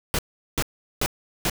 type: noise bursts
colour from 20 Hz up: pink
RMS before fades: -23 dBFS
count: 4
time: 0.14-1.498 s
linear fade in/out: 0 ms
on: 47 ms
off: 390 ms
effects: none